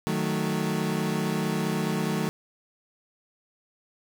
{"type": "chord", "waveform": "30% pulse", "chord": "D# diminished", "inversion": "none", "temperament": "equal", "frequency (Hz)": [155.56, 185, 220], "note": ["D#3", "F#3", "A3"], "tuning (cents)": [0, 0, 0], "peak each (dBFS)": -27, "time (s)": [0.07, 2.29], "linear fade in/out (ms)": 0, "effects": []}